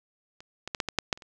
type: clicks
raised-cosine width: 0.2 ms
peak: -29 / -18 / -13 / -9 / -13 / -6 / -7 / -30 / -30 dBFS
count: 9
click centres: 0.405 / 0.676 / 0.748 / 0.802 / 0.887 / 0.987 / 1.128 / 1.175 / 1.222 s
effects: none